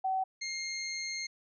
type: tone pair in turn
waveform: sine / 15% pulse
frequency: 760 / 2127 Hz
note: F#5 / C7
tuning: +46 / +28 cents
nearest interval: octave + tritone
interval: 1782 cents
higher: second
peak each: -28 dBFS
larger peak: neither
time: 0.04-0.24 / 0.41-1.27 s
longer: second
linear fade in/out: 10 ms
effects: resampled to 16000 Hz